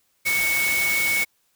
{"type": "tone in noise", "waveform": "sine", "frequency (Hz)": 2217, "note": "C#7", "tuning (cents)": 0, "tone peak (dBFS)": -20, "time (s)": [0.25, 1.25], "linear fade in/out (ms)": 20, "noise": "white", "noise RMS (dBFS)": -27, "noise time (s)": [0.25, 1.25], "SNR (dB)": 4, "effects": ["white hiss -67 dBFS RMS until 1.55 s"]}